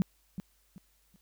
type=tone with echo; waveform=sine; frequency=186.4 Hz; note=F#3; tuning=13 cents sharp; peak=-22 dBFS; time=0-0.02 s; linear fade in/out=0 ms; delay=380 ms; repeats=3; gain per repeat=-11 dB; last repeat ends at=1.16 s; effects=added 50 Hz sine -70 dBFS peak until 1.21 s + white hiss -70 dBFS RMS until 1.21 s